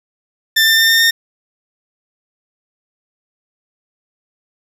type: tone with pitch steps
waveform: 20% pulse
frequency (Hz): 1782 / 1793.4 / 1804.8 / 1816.3 / 1827.9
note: A6 / A6 / A6 / A#6 / A#6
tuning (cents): +22 / +33 / +44 / -45 / -34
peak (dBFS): -4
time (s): 0.56-1.11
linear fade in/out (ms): 10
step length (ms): 110
effects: resampled to 32000 Hz + 7-bit